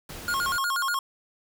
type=noise; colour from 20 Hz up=pink; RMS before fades=-40 dBFS; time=0.09-0.57 s; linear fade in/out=5 ms
type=tone with vibrato; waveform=square; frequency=1244.5 Hz; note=D#6; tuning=in tune; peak=-25 dBFS; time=0.28-0.99 s; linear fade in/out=2 ms; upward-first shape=square; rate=8.3 Hz; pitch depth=240 cents each way
effects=none